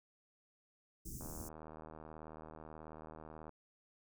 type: band-stop noise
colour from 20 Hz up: pink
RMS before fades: -47 dBFS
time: 1.05-1.49 s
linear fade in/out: 10 ms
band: 370 to 5900 Hz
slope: 48 dB/octave
type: click train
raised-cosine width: 1 ms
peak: -37 dBFS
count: 180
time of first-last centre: 1.21-3.493 s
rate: 78.4 Hz
effects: none